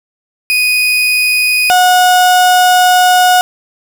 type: tone pair in turn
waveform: 35% pulse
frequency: 2489 / 728.5 Hz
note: D#7 / F#5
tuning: 0 / -27 cents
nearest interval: octave + major sixth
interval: 2127 cents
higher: first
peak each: -7 / -4 dBFS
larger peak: second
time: 0.5-1.7 / 1.7-3.41 s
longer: second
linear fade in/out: 0 ms
effects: none